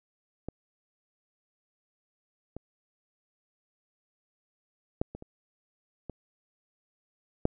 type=clicks; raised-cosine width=2 ms; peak=-22 / -25 / -13 / -26 / -30 / -24 / -10 dBFS; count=7; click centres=0.486 / 2.566 / 5.015 / 5.15 / 5.224 / 6.097 / 7.454 s; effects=none